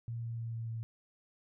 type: tone with pitch steps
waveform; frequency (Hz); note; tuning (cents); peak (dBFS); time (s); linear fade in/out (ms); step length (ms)
sine; 116.54 / 115.8 / 115.07 / 114.34 / 113.62; A#2 / A#2 / A#2 / A#2 / A#2; 0 / -11 / -22 / -33 / -44; -36; 0.08-0.83; 0; 150
effects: none